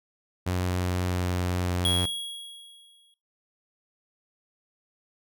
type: tone with pitch glide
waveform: sawtooth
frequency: 90.8 to 89.45 Hz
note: F#2 to F2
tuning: -32 to +42 cents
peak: -21 dBFS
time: 0.46-2.06 s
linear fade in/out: 10 ms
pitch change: -26 cents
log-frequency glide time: 0.58-1.84 s
type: tone with exponential decay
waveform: square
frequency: 3316 Hz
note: G#7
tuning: 3 cents flat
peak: -22 dBFS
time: 1.85-3.14 s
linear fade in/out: 1 ms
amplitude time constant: 280 ms
effects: noise-tail reverb RT60 0.5 s tail -24 dB re dry